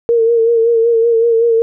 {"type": "tone with vibrato", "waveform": "sine", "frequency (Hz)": 460.7, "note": "A#4", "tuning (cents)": -20, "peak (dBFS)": -8, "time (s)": [0.09, 1.62], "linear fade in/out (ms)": 0, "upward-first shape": "sine", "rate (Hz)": 5.3, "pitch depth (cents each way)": 41, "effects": []}